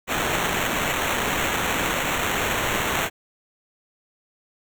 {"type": "noise with sample-and-hold", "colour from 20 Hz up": "white", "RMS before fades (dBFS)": -24, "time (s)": [0.07, 3.1], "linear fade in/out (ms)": 50, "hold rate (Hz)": 4900, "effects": []}